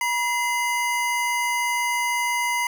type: tone pair together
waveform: square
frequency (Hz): 964 / 2058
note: B5 / C7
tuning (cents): -42 / -29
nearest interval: octave + minor second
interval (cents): 1313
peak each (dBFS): -25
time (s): 0.01-2.67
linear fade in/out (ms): 2
effects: none